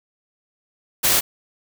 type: noise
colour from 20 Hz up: white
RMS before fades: -17 dBFS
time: 1.03-1.21 s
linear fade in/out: 20 ms
effects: none